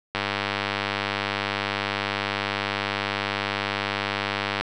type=click train; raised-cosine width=0.3 ms; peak=-8 dBFS; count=447; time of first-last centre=0.15-4.61 s; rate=100 Hz; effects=none